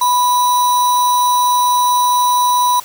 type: tone with sample-and-hold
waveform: sine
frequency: 987.8 Hz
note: B5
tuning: in tune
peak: -10 dBFS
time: 0.01-2.8 s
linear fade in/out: 5 ms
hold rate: 4900 Hz
effects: white hiss -36 dBFS RMS until 2.84 s